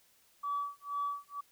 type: tone with tremolo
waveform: sine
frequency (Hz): 1146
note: D6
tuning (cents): -43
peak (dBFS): -30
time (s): 0.43-1.41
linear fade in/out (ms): 10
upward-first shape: sine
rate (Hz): 2.1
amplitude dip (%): 100
effects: tanh soft clip ceiling -26 dBFS + white hiss -67 dBFS RMS until 1.51 s